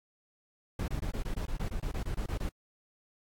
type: noise bursts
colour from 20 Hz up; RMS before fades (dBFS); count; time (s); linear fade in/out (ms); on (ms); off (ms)
brown; -33; 15; 0.79-2.491; 5; 91; 24
effects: AAC 64 kbps